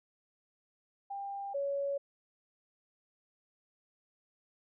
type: tone pair in turn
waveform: sine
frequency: 796 / 560.1 Hz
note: G5 / C#5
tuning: +26 / +18 cents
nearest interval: tritone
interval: 608 cents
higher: first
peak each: -37 / -31 dBFS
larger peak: second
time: 1.1-1.54 / 1.54-1.98 s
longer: neither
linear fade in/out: 10 ms
effects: none